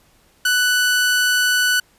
sawtooth tone, 1488 Hz, F#6, 9 cents sharp, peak -11 dBFS, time 0.45-1.8 s, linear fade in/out 5 ms, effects pink hiss -56 dBFS RMS until 1.98 s + resampled to 32000 Hz

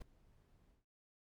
brown noise with ADSR envelope, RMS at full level -44 dBFS, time 0-0.85 s, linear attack 19 ms, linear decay 4 ms, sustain -24 dB, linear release 150 ms, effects MP3 96 kbps

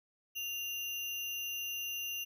sine tone with sample-and-hold, 2794 Hz, F7, in tune, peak -36 dBFS, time 0.35-2.25 s, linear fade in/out 20 ms, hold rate 8820 Hz, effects none

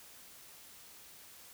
silence, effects white hiss -55 dBFS RMS until 1.53 s

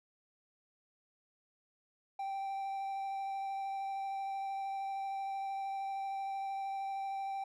triangle tone with vibrato, 782 Hz, G5, 4 cents flat, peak -34 dBFS, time 2.19-7.44 s, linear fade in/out 5 ms, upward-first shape sine, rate 13 Hz, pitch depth 10 cents each way, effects none

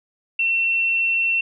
sine tone, 2706 Hz, E7, 45 cents sharp, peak -17 dBFS, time 0.39-1.41 s, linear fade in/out 5 ms, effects none

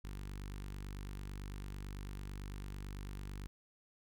sawtooth tone with notch filter, 49 Hz, G1, in tune, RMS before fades -45 dBFS, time 0.04-3.47 s, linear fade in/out 0 ms, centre 610 Hz, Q 0.97, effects none

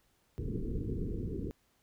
pink low-pass noise, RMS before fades -36 dBFS, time 0.38-1.51 s, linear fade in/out 0 ms, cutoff 460 Hz, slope 96 dB/octave, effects pink hiss -72 dBFS RMS until 1.82 s

